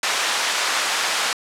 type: band-pass noise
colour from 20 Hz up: pink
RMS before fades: -22 dBFS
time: 0.03-1.33 s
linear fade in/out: 2 ms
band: 940 to 7500 Hz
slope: 12 dB/octave
effects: low-pass 12000 Hz 12 dB/octave

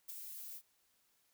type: noise with ADSR envelope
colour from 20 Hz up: violet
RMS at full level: -42 dBFS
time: 0.08-0.62 s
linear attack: 20 ms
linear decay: 6 ms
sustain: -6 dB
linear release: 60 ms
effects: white hiss -75 dBFS RMS until 1.33 s

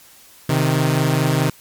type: tone pair together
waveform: sawtooth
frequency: 130.81 / 155.56 Hz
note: C3 / D#3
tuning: 0 / 0 cents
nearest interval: minor third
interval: 300 cents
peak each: -14 dBFS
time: 0.49-1.5 s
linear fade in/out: 5 ms
effects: white hiss -47 dBFS RMS until 1.6 s + MP3 96 kbps

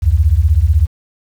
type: beating tone pair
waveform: sine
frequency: 69.6 / 85.6 Hz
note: C#2 / F2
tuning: +8 / -34 cents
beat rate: 16 Hz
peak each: -11 dBFS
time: 0.02-0.87 s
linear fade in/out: 20 ms
effects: 7-bit

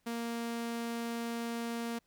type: tone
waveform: sawtooth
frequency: 233.1 Hz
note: A#3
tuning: in tune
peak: -31 dBFS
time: 0.06-1.99 s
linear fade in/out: 10 ms
effects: pink hiss -75 dBFS RMS until 2.06 s

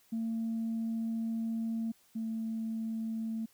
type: tone pair in turn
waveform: sine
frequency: 226.2 / 223.6 Hz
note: A3 / A3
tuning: +48 / +28 cents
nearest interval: unison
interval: 20 cents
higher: first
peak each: -30 / -32 dBFS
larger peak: first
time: 0.12-1.92 / 2.15-3.46 s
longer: first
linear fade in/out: 10 ms
effects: tanh soft clip ceiling -28 dBFS + white hiss -66 dBFS RMS until 3.53 s

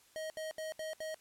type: tone bursts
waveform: square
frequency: 630 Hz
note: D#5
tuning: 21 cents sharp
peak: -39 dBFS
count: 5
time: 0.16-1.144 s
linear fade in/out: 0 ms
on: 140 ms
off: 71 ms
effects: white hiss -65 dBFS RMS until 1.2 s + low-pass 12000 Hz 12 dB/octave

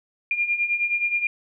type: beating tone pair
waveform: sine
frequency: 2400 / 2409.5 Hz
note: D7 / D7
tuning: +37 / +44 cents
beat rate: 9.5 Hz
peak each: -27 / -22 dBFS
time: 0.31-1.27 s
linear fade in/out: 2 ms
effects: none

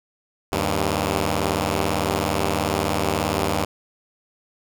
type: tone pair together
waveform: 5% pulse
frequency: 77.94 / 98.2 Hz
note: D#2 / G2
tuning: +4 / +4 cents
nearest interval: major third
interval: 400 cents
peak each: -12 dBFS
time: 0.52-3.65 s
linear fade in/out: 5 ms
effects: none

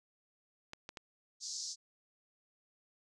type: clicks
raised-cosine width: 0.2 ms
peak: -27 dBFS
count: 3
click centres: 0.734 / 0.891 / 0.972 s
type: band-pass noise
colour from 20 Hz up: white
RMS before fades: -42 dBFS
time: 1.4-1.76 s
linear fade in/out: 50 ms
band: 4500 to 6800 Hz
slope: 48 dB/octave
effects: none

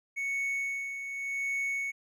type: tone with tremolo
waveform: triangle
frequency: 2217 Hz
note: C#7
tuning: in tune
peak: -27 dBFS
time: 0.16-1.92 s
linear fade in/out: 20 ms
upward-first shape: sine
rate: 0.87 Hz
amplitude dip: 55%
effects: none

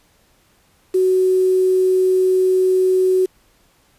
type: tone with quantisation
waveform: sine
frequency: 372.7 Hz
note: F#4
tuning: 13 cents sharp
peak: -12 dBFS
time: 0.94-3.26 s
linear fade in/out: 10 ms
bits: 6
effects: pink hiss -57 dBFS RMS until 3.98 s + resampled to 32000 Hz

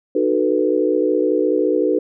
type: chord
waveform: sine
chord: B dominant seventh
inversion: first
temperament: equal with one note detuned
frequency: 304.9 / 370 / 440 / 493.9 Hz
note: D#4 / F#4 / A4 / B4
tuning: -35 / 0 / 0 / 0 cents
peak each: -20 dBFS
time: 0.15-1.99 s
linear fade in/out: 5 ms
effects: none

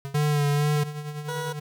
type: tone with exponential decay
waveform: square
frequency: 138.59 Hz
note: C#3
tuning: in tune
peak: -29 dBFS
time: 0.05-0.27 s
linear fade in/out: 0 ms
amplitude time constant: 46 ms
type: tone with vibrato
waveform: square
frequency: 146.83 Hz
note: D3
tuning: in tune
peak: -21 dBFS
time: 0.14-0.84 s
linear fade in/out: 10 ms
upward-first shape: sine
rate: 2.2 Hz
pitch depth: 30 cents each way
type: tone with tremolo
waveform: square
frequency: 149 Hz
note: D3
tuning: 25 cents sharp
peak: -30 dBFS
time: 0.76-1.6 s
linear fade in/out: 10 ms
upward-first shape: triangle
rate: 10 Hz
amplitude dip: 60%
type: tone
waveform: 20% pulse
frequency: 485.2 Hz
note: B4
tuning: 31 cents flat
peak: -25 dBFS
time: 1.28-1.53 s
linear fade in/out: 10 ms
effects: none

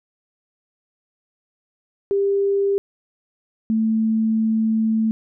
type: tone pair in turn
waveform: sine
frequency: 397.6 / 221.3 Hz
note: G4 / A3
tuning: +25 / +10 cents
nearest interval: minor seventh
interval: 1015 cents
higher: first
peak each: -16 dBFS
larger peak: neither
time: 2.11-2.78 / 3.7-5.11 s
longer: second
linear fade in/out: 0 ms
effects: none

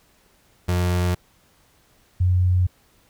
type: tone pair in turn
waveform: 35% pulse / sine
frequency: 89.1 / 90.71 Hz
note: F2 / F#2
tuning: +35 / -34 cents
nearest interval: unison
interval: 31 cents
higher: second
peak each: -17 / -15 dBFS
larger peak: second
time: 0.68-1.15 / 2.2-2.67 s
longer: neither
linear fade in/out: 10 ms
effects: pink hiss -59 dBFS RMS until 3.09 s

